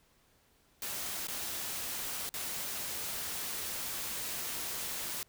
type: noise with dropouts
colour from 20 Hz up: white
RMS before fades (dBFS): -38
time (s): 0.82-5.23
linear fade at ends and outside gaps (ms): 1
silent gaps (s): 1.271-1.283 / 2.291-2.34
effects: pink hiss -68 dBFS RMS until 5.28 s